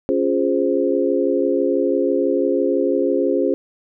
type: chord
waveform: sine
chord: Db major seventh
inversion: none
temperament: equal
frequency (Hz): 277.2 / 349.2 / 415.3 / 523.3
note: Db4 / F4 / Ab4 / C5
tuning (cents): 0 / 0 / 0 / 0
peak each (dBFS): -21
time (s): 0.09-3.54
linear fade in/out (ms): 0
effects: none